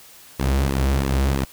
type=tone with flanger; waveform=sawtooth; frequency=67.5 Hz; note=C#2; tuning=45 cents flat; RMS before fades=-20 dBFS; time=0.39-1.45 s; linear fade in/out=10 ms; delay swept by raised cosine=1.3 to 7.3 ms; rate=3 Hz; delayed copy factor=-0.65; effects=white hiss -46 dBFS RMS until 1.52 s